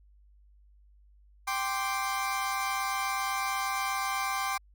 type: chord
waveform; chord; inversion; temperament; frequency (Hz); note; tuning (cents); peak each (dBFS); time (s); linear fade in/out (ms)
30% pulse; G suspended fourth; none; equal; 784 / 1046.5 / 1174.7; G5 / C6 / D6; 0 / 0 / 0; -31; 1.47-4.58; 10
effects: added 50 Hz sine -56 dBFS peak until 4.74 s